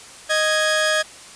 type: tone pair together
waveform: sawtooth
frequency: 622.2 / 1661.2 Hz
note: D#5 / G#6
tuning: 0 / 0 cents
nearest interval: octave + perfect fourth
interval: 1700 cents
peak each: -16 dBFS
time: 0.29-1.03 s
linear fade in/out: 20 ms
effects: white hiss -41 dBFS RMS until 1.35 s + resampled to 22050 Hz